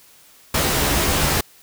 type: noise with comb filter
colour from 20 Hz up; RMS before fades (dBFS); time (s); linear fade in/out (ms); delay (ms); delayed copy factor
pink; -19; 0.54-1.41; 5; 14; +0.65
effects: white hiss -50 dBFS RMS until 1.62 s